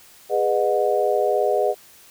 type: tone cluster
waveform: sine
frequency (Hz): 412 / 495.5 / 614 / 729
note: G#4 / B4 / D#5 / F#5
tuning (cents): -14 / +6 / -23 / -26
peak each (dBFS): -22 / -23 / -22 / -24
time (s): 0.29-1.75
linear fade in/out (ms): 50
effects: white hiss -49 dBFS RMS until 2.1 s